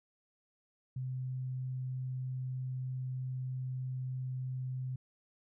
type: tone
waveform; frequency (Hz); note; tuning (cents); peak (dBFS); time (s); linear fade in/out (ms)
sine; 128.8; C3; -27; -35; 0.96-4.96; 5
effects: none